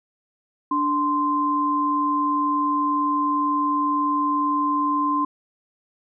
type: tone pair together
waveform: sine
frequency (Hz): 293 / 1041.4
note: D4 / C6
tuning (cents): -4 / -8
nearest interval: octave + minor seventh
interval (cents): 2196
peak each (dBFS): -24 / -20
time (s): 0.71-5.25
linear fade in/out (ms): 5
effects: none